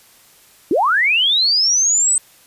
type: linear sweep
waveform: sine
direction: up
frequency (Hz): 273.1 to 8220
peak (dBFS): -12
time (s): 0.71-2.18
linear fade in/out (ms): 2
effects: white hiss -49 dBFS RMS until 2.46 s + resampled to 32000 Hz